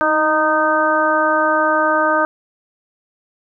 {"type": "harmonic tone with a mistuned harmonic", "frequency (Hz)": 308.7, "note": "D#4", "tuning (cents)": -14, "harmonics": [1, 2, 3, 4, 5], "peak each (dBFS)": [-23, -18, -20, -18, -19], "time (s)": [0.01, 2.25], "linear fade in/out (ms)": 0, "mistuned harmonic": 1, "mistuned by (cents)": 35, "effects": []}